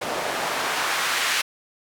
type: noise with band-pass filter sweep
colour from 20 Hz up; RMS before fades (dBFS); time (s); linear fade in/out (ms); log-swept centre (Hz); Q
white; -25; 0.01-1.42; 10; 520 to 2000; 0.86
effects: none